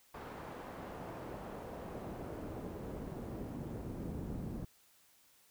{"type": "noise with band-pass filter sweep", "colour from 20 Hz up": "brown", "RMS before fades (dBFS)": -44, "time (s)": [0.14, 4.65], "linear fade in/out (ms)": 5, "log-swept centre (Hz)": [1000, 220], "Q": 0.8, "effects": ["white hiss -67 dBFS RMS until 5.5 s"]}